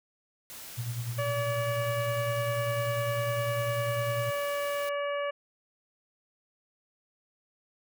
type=noise; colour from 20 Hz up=white; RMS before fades=-44 dBFS; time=0.5-4.89 s; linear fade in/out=0 ms
type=tone with tremolo; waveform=sine; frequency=118.8 Hz; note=A#2; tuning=33 cents sharp; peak=-29 dBFS; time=0.77-4.31 s; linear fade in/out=20 ms; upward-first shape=sine; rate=10 Hz; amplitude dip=60%
type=harmonic tone; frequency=573 Hz; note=D5; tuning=43 cents flat; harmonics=1 / 2 / 3 / 4 / 5; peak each=-30 / -36 / -40 / -42 / -44 dBFS; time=1.18-5.31 s; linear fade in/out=10 ms
effects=none